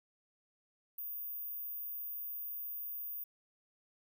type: tone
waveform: sine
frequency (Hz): 14917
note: A#9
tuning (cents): 0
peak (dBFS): -39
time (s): 0.98-3.24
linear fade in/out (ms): 5
effects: none